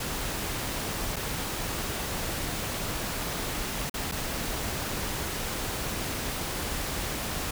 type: noise with dropouts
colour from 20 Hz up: pink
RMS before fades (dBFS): -32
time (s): 0-7.51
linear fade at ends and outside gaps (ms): 5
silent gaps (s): 1.16-1.164 / 3.897-3.94 / 4.115-4.12
effects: none